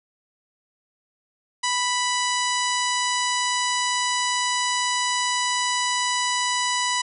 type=harmonic tone with a mistuned harmonic; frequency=987.8 Hz; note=B5; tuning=in tune; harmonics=1 / 2 / 3 / 4 / 5 / 6 / 7 / 8 / 9; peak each=-25 / -28 / -30 / -31 / -32 / -33 / -33 / -34 / -35 dBFS; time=1.63-7.02 s; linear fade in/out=10 ms; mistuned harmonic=9; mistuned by=+27 cents; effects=none